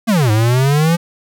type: exponential two-way sweep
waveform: square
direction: down then up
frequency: 240 to 104.8 to 174 Hz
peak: -11 dBFS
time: 0.07-0.97 s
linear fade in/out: 20 ms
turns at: 0.31 s
effects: none